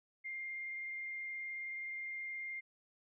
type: tone with vibrato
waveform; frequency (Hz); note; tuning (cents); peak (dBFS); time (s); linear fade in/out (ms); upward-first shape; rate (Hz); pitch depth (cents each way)
sine; 2111; C7; +15; -40; 0.24-2.61; 20; sine; 19; 9
effects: none